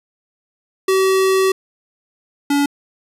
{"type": "tone pair in turn", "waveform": "square", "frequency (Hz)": [381.3, 284.9], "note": ["G4", "C#4"], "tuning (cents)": [-48, 48], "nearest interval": "perfect fourth", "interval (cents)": 504, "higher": "first", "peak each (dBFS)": [-13, -14], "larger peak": "first", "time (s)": [[0.88, 1.52], [2.5, 2.66]], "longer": "first", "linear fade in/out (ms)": 5, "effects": ["resampled to 32000 Hz"]}